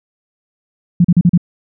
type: tone bursts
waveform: sine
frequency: 174.61 Hz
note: F3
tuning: in tune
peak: -5 dBFS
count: 5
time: 1-1.377 s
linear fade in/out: 5 ms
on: 45 ms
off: 38 ms
effects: none